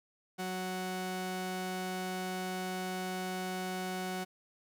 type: tone pair together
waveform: sawtooth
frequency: 185 / 370 Hz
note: F#3 / F#4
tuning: 0 / 0 cents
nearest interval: octave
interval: 1200 cents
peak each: -34 / -32 dBFS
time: 0.38-4.25 s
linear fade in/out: 20 ms
effects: none